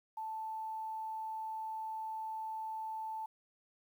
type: tone with quantisation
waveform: sine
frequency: 880 Hz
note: A5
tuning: in tune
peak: -38 dBFS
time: 0.17-3.26 s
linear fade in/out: 5 ms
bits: 11
effects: none